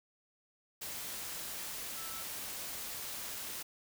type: tone in noise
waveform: sine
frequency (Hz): 1318.5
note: E6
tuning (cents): 0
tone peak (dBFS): -50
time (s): 1.96-2.23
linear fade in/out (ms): 10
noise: white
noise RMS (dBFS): -42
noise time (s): 0.81-3.63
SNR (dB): -11
effects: none